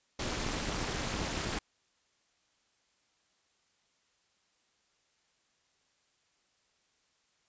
pink noise with amplitude modulation, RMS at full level -31 dBFS, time 0.19-1.59 s, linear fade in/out 5 ms, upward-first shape sine, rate 256 Hz, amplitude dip 90%, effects white hiss -73 dBFS RMS until 7.48 s + resampled to 16000 Hz

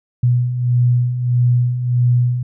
sine beating tone pair, 121.4 / 123 Hz, B2 / B2, -29 / -7 cents, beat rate 1.6 Hz, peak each -20 / -13 dBFS, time 0.23-2.43 s, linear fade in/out 5 ms, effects none

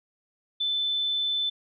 sine tone, 3520 Hz, A7, in tune, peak -24 dBFS, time 0.6-1.5 s, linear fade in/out 10 ms, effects none

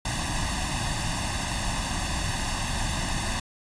pink noise with comb filter, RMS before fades -28 dBFS, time 0.05-3.4 s, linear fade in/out 5 ms, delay 1.1 ms, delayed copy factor +0.9, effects resampled to 22050 Hz

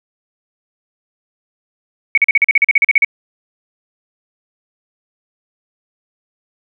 sine tone bursts, 2232 Hz, C#7, 11 cents sharp, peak -6 dBFS, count 14, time 2.15-3.047 s, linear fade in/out 2 ms, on 26 ms, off 41 ms, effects 8-bit

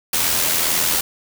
white noise with amplitude modulation, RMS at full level -17 dBFS, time 0.13-1.01 s, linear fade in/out 5 ms, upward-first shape sine, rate 82.2 Hz, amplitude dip 40%, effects none

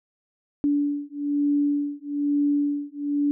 sine beating tone pair, 288.2 / 289.3 Hz, D4 / D4, -33 / -26 cents, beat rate 1.1 Hz, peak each -24 dBFS, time 0.64-3.31 s, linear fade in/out 0 ms, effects none

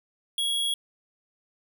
square tone, 3322 Hz, G#7, in tune, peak -25 dBFS, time 0.38-0.74 s, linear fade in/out 2 ms, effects 10-bit

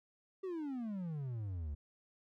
triangle exponential sweep, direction down, 392 to 69.3 Hz, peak -36 dBFS, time 0.43-1.75 s, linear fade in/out 10 ms, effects none

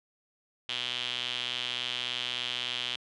sawtooth tone with band-pass filter, 123.47 Hz, B2, in tune, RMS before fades -34 dBFS, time 0.69-2.96 s, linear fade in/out 0 ms, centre 3200 Hz, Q 5.8, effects resampled to 24000 Hz

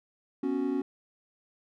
triangle chord, B suspended second, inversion none, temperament equal, 246.9 / 277.2 / 370 Hz, B3 / C#4 / F#4, 0 / 0 / 0 cents, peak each -32 / -27 / -31 dBFS, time 0.43-0.82 s, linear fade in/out 5 ms, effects none

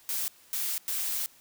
blue noise bursts at uneven times, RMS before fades -31 dBFS, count 3, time 0.09-0.28 / 0.53-0.78 / 0.88-1.26 s, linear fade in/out 0 ms, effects white hiss -58 dBFS RMS until 1.4 s

